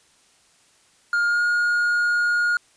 triangle tone with pitch glide, 1413 to 1431.1 Hz, F6 to F6, +20 to +42 cents, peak -16 dBFS, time 1.13-2.57 s, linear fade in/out 2 ms, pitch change +22 cents, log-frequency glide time 1.27-1.42 s, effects white hiss -58 dBFS RMS until 2.76 s + resampled to 22050 Hz

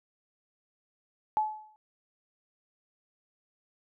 sine tone with exponential decay, 859 Hz, A5, 42 cents flat, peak -21 dBFS, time 1.37-1.76 s, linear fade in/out 0 ms, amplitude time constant 84 ms, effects none

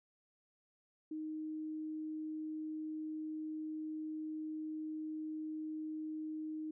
sine tone, 311.1 Hz, D#4, in tune, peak -39 dBFS, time 1.11-6.71 s, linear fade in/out 5 ms, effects none

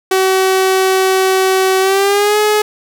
sawtooth tone with pitch glide, 378.8 to 422.7 Hz, F#4 to G#4, +41 to +31 cents, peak -6 dBFS, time 0.11-2.62 s, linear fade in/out 5 ms, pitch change +190 cents, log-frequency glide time 1.8-2.38 s, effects none

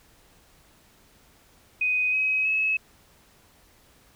sine tone with pitch steps, 2500 / 2539 / 2579 Hz, D#7 / D#7 / E7, +8 / +34 / -39 cents, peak -21 dBFS, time 1.81-2.77 s, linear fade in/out 5 ms, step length 320 ms, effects pink hiss -58 dBFS RMS until 4.15 s

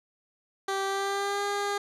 15% pulse tone with pitch glide, 390 to 405.2 Hz, G4 to G#4, -9 to -43 cents, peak -21 dBFS, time 0.68-1.78 s, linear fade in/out 5 ms, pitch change +66 cents, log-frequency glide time 0.86-1.44 s, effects low-pass 9000 Hz 12 dB/octave

